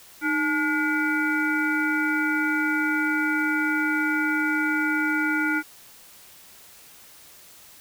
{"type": "harmonic tone with a mistuned harmonic", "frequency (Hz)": 287.2, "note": "D4", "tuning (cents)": -39, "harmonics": [1, 3, 5, 7, 8], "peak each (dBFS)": [-25, -34, -24, -32, -32], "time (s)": [0.21, 5.63], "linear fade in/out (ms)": 50, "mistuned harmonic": 1, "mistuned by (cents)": 120, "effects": ["white hiss -49 dBFS RMS until 7.8 s"]}